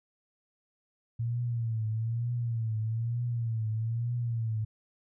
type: tone with vibrato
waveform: sine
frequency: 114.9 Hz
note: A#2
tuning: 25 cents flat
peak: -28 dBFS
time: 1.19-4.65 s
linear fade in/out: 10 ms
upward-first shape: triangle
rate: 1.1 Hz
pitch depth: 99 cents each way
effects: none